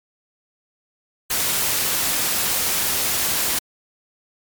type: noise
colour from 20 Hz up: white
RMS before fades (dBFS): -21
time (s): 1.3-3.59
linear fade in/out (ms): 5
effects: MP3 96 kbps